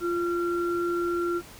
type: tone pair together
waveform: sine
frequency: 347.2 / 1371.7 Hz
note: F4 / F6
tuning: -10 / -32 cents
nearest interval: 2 octaves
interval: 2378 cents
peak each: -25 / -31 dBFS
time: 0-1.42 s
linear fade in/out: 50 ms
effects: pink hiss -47 dBFS RMS until 1.59 s